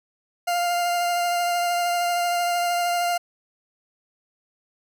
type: tone with vibrato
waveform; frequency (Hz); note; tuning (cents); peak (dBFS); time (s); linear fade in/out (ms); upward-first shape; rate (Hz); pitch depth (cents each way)
40% pulse; 700; F5; +4; -20; 0.47-3.18; 10; triangle; 13; 16
effects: none